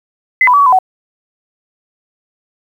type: tone with pitch steps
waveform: sine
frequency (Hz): 2035 / 993 / 1145 / 1127 / 1009 / 749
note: C7 / B5 / D6 / C#6 / B5 / F#5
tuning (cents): -49 / +9 / -44 / +28 / +37 / +21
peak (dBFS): -5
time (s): 0.41-0.788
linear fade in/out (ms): 2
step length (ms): 63
effects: 7-bit